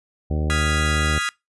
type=harmonic tone; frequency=76.4 Hz; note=D#2; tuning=31 cents flat; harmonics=1 / 2 / 3 / 4 / 5 / 6 / 7 / 8 / 10; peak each=-21 / -27 / -31 / -33 / -35 / -37 / -38 / -39 / -41 dBFS; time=0.3-1.19 s; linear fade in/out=10 ms
type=chord; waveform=30% pulse; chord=F half-diminished seventh; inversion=third; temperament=equal; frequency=1244.5 / 1396.9 / 1661.2 / 1975.5 Hz; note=Eb6 / F6 / Ab6 / Cb7; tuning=0 / 0 / 0 / 0 cents; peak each=-25 dBFS; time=0.5-1.29 s; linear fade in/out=0 ms
effects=noise-tail reverb RT60 0.2 s tail -23 dB re dry + resampled to 24000 Hz